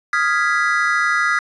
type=chord; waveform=triangle; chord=F half-diminished seventh; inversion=third; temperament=equal; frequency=1244.5 / 1396.9 / 1661.2 / 1975.5 Hz; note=Eb6 / F6 / Ab6 / Cb7; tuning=0 / 0 / 0 / 0 cents; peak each=-19 dBFS; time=0.13-1.39 s; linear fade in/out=2 ms; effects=resampled to 24000 Hz